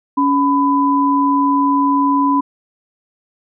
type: tone pair together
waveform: sine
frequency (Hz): 280.3 / 1000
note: C#4 / B5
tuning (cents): +19 / +21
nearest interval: octave + minor seventh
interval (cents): 2202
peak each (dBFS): -14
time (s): 0.17-2.41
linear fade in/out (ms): 10
effects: none